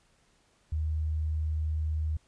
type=tone; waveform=sine; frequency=77.78 Hz; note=D#2; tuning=in tune; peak=-27 dBFS; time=0.72-2.17 s; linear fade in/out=5 ms; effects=pink hiss -67 dBFS RMS until 2.27 s + resampled to 22050 Hz